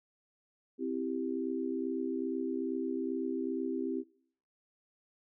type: chord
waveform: sine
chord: C major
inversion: none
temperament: equal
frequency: 261.6 / 329.6 / 392 Hz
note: C4 / E4 / G4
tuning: 0 / 0 / 0 cents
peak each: -35 / -37 / -37 dBFS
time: 0.78-4.04 s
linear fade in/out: 50 ms
effects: noise-tail reverb RT60 0.6 s tail -23 dB re dry